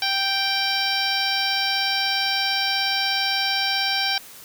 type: harmonic tone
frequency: 783 Hz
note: G5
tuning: 2 cents flat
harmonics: 1 / 2 / 3 / 4 / 5 / 6 / 7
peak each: -28 / -28 / -28 / -28 / -28 / -28 / -28 dBFS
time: 0.02-4.18 s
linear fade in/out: 2 ms
effects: white hiss -43 dBFS RMS until 4.44 s